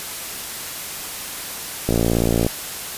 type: click train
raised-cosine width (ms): 2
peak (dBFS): -5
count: 34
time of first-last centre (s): 1.89-2.465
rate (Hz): 57.4
effects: white hiss -30 dBFS RMS until 2.97 s + resampled to 32000 Hz